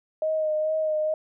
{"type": "tone with vibrato", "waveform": "sine", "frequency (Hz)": 622.3, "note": "D#5", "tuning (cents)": 0, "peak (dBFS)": -22, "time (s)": [0.22, 1.14], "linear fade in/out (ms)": 2, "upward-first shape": "sine", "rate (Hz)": 2.3, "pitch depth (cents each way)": 23, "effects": []}